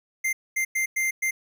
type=tone bursts at uneven times; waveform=square; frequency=2093 Hz; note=C7; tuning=in tune; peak=-23 dBFS; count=5; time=0.24-0.33 / 0.56-0.65 / 0.75-0.86 / 0.96-1.11 / 1.22-1.31 s; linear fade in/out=10 ms; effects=none